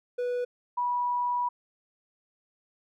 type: tone pair in turn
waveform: triangle / sine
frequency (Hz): 491.1 / 975.7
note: B4 / B5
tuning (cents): -10 / -21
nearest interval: octave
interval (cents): 1189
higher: second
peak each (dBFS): -25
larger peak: neither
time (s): 0.18-0.45 / 0.77-1.49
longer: second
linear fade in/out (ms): 10
effects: none